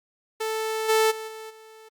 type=tone with level steps; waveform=sawtooth; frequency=440 Hz; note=A4; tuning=in tune; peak=-22 / -14 / -29 / -33 / -42 dBFS; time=0.4-1.89 s; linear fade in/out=10 ms; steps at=0.88 / 1.1 / 1.27 / 1.49 s; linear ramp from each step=20 ms; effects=Opus 48 kbps